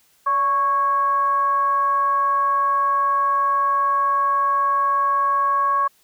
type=tone with frequency modulation; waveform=sine; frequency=1108.7 Hz; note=C#6; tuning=in tune; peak=-16 dBFS; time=0.26-5.88 s; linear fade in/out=10 ms; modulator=534 Hz; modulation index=0.3; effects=white hiss -59 dBFS RMS until 6.03 s